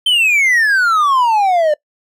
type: exponential sweep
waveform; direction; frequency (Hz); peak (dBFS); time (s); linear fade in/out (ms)
triangle; down; 3136 to 587.3; -8; 0.06-1.74; 5
effects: noise-tail reverb RT60 0.1 s tail -22 dB re dry